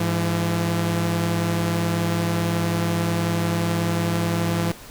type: tone pair together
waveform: sawtooth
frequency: 103.83 / 169.28 Hz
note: G#2 / E3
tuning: 0 / +46 cents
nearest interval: minor sixth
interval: 846 cents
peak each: -21 / -18 dBFS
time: 0-4.72 s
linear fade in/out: 5 ms
effects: pink hiss -42 dBFS RMS until 4.9 s